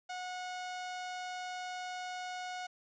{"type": "tone", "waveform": "sawtooth", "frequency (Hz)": 730, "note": "F#5", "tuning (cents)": -24, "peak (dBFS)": -35, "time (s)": [0.09, 2.67], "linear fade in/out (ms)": 10, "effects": ["resampled to 16000 Hz", "11-bit"]}